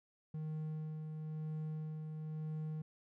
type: tone with tremolo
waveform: triangle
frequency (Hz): 155.56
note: D#3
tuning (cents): 0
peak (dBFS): -36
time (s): 0.34-2.82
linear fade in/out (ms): 5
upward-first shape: sine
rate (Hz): 1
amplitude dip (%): 35
effects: none